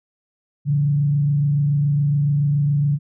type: tone with frequency modulation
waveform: sine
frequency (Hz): 144.4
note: D3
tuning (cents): -29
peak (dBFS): -15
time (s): 0.65-2.99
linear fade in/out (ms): 50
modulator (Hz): 27.1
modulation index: 0.37
effects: none